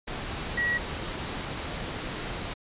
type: tone in noise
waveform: sine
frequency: 1920 Hz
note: B6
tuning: 49 cents flat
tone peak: -24 dBFS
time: 0.57-0.78 s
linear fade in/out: 10 ms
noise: pink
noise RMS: -34 dBFS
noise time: 0.07-2.54 s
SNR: +7 dB
effects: resampled to 8000 Hz